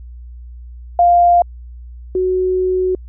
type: tone pair in turn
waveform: sine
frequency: 698.5 / 370 Hz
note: F5 / F#4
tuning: 0 / 0 cents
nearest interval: major seventh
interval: 1100 cents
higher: first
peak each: -7 / -13 dBFS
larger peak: first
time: 0.99-1.42 / 2.15-2.95 s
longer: second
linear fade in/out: 2 ms
effects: added 60 Hz sine -31 dBFS peak until 3.08 s